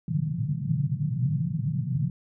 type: band-pass noise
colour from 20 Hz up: white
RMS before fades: -27 dBFS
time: 0.08-2.1 s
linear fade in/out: 2 ms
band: 120 to 160 Hz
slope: 48 dB/octave
effects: none